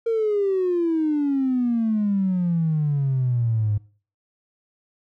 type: exponential sweep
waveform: triangle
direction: down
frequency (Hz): 463.9 to 102.2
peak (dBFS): -15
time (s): 0.06-3.78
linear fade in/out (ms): 10
effects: noise-tail reverb RT60 0.4 s tail -24 dB re dry + tanh soft clip ceiling -16 dBFS